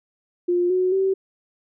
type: tone with pitch steps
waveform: sine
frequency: 352.9 / 368.1 / 384 Hz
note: F4 / F#4 / G4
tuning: +18 / -9 / -36 cents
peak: -17 dBFS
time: 0.48-1.14 s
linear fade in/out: 10 ms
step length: 220 ms
effects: none